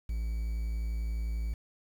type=tone with quantisation; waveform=triangle; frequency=55.7 Hz; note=A1; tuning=22 cents sharp; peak=-28 dBFS; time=0.09-1.54 s; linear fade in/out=5 ms; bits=9; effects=none